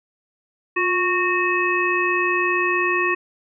harmonic tone with a mistuned harmonic, 367.7 Hz, F#4, 11 cents flat, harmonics 1 / 3 / 5 / 7, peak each -23 / -23 / -23 / -23 dBFS, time 0.76-3.15 s, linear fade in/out 10 ms, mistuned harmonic 1, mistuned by -59 cents, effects none

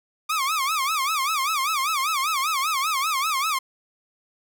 sawtooth tone with vibrato, 1173 Hz, D6, 2 cents flat, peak -18 dBFS, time 0.29-3.59 s, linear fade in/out 10 ms, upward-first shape sine, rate 5.1 Hz, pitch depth 190 cents each way, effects none

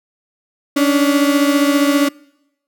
35% pulse beating tone pair, 282.3 / 297.3 Hz, C#4 / D4, +32 / +21 cents, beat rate 15 Hz, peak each -11 / -16 dBFS, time 0.76-2.09 s, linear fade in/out 10 ms, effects noise-tail reverb RT60 0.9 s tail -26 dB re dry

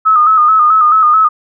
sine tone with vibrato, 1258 Hz, D#6, 19 cents sharp, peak -5 dBFS, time 0.05-1.29 s, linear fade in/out 20 ms, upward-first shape square, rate 4.6 Hz, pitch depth 49 cents each way, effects none

